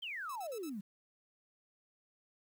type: exponential sweep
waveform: sine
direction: down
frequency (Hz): 3232 to 185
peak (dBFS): -39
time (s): 0.02-0.81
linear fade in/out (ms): 10
type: tone bursts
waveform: 5% pulse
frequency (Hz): 1308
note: E6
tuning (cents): -14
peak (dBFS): -38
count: 4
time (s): 0.29-0.697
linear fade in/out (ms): 5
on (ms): 68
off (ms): 45
effects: 11-bit